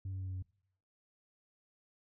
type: tone with pitch steps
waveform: sine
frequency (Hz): 95.6 / 94.83 / 94.07 / 93.31 / 92.56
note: G2 / F#2 / F#2 / F#2 / F#2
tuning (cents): -43 / +43 / +29 / +15 / +1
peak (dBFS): -35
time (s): 0.05-0.425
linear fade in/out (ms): 5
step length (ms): 75
effects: noise-tail reverb RT60 0.7 s tail -25 dB re dry + tanh soft clip ceiling -36 dBFS